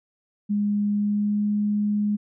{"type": "tone with pitch glide", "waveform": "sine", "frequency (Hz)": [205.9, 207.8], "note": ["G#3", "G#3"], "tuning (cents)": [-15, 1], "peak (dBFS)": -20, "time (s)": [0.49, 2.17], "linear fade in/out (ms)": 20, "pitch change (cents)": 16, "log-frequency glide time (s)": [0.91, 1.44], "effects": []}